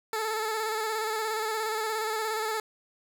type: tone with vibrato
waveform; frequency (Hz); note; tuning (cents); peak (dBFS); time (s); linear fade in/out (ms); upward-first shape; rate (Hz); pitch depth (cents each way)
15% pulse; 437.2; A4; -11; -22; 0.13-2.6; 2; square; 17; 32
effects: none